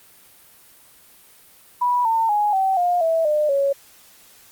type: tone with pitch steps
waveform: sine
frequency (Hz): 979 / 902.9 / 832.8 / 768.1 / 708.4 / 653.4 / 602.6 / 555.8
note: B5 / A5 / G#5 / G5 / F5 / E5 / D5 / C#5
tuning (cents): -15 / +44 / +5 / -35 / +24 / -15 / +44 / +4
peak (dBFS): -16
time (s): 1.81-3.73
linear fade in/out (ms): 10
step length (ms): 240
effects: white hiss -50 dBFS RMS until 4.51 s + Opus 32 kbps